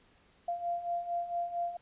sine beating tone pair, 690 / 694.4 Hz, F5 / F5, -21 / -10 cents, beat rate 4.4 Hz, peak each -38 / -33 dBFS, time 0.48-1.77 s, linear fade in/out 5 ms, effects pink hiss -65 dBFS RMS until 1.81 s + resampled to 8000 Hz

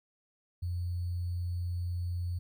sine tone with sample-and-hold, 88 Hz, F2, 14 cents sharp, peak -31 dBFS, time 0.62-2.39 s, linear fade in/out 10 ms, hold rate 4410 Hz, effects none

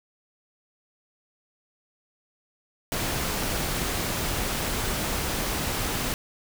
pink noise, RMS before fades -28 dBFS, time 2.92-6.14 s, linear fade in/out 0 ms, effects none

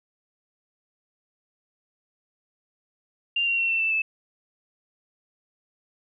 sine tone with pitch steps, 2787 / 2753 / 2720 / 2687 / 2655 / 2623 Hz, F7 / F7 / F7 / E7 / E7 / E7, -4 / -25 / -46 / +33 / +12 / -9 cents, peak -21 dBFS, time 3.36-4.02 s, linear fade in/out 5 ms, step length 110 ms, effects none

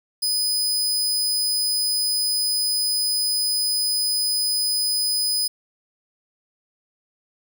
sawtooth tone, 5000 Hz, D#8, 8 cents sharp, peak -17 dBFS, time 0.22-5.48 s, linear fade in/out 10 ms, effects 9-bit

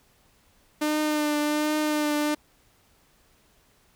sawtooth tone with vibrato, 300.9 Hz, D4, 42 cents sharp, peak -19 dBFS, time 0.81-2.35 s, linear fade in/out 10 ms, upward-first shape triangle, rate 1.3 Hz, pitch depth 28 cents each way, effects pink hiss -62 dBFS RMS until 3.95 s

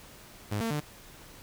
sawtooth tone with pitch steps, 104.1 / 227.3 / 149 Hz, G#2 / A#3 / D3, +5 / -43 / +25 cents, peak -25 dBFS, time 0.51-0.804 s, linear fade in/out 10 ms, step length 98 ms, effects pink hiss -51 dBFS RMS until 1.42 s

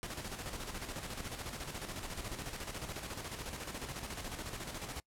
pink noise with tremolo, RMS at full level -41 dBFS, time 0.03-5 s, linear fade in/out 0 ms, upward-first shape square, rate 14 Hz, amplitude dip 50%, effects noise-tail reverb RT60 0.1 s tail -25 dB re dry + low-pass 12000 Hz 12 dB/octave

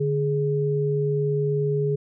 sine tone pair together, 146.5 / 417.2 Hz, D3 / G#4, -4 / +8 cents, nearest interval octave + tritone, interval 1812 cents, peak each -23 dBFS, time 0-1.96 s, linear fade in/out 10 ms, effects none

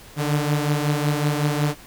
sawtooth beating tone pair, 146.3 / 151.7 Hz, D3 / D#3, -6 / -44 cents, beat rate 5.4 Hz, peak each -17 / -21 dBFS, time 0.16-1.75 s, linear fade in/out 50 ms, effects pink hiss -45 dBFS RMS until 1.86 s

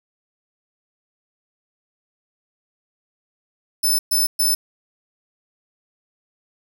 10% pulse tone bursts, 5274 Hz, E8, in tune, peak -10 dBFS, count 3, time 3.83-4.55 s, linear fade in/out 10 ms, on 160 ms, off 120 ms, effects none

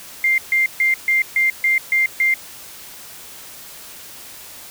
sine tone bursts, 2101 Hz, C7, 7 cents sharp, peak -13 dBFS, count 8, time 0.24-2.34 s, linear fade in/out 2 ms, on 140 ms, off 140 ms, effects white hiss -38 dBFS RMS until 4.7 s

